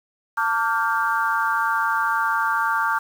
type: tone cluster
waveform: sine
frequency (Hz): 899 / 1157 / 1401 / 1577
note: A5 / D6 / F6 / G6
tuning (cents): +37 / -26 / +5 / +10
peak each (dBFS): -24 / -24 / -24 / -26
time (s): 0.37-2.99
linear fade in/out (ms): 10
effects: 7-bit